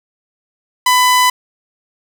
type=tone; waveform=sawtooth; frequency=1000 Hz; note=B5; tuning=21 cents sharp; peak=-5 dBFS; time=0.86-1.3 s; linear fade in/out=5 ms; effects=none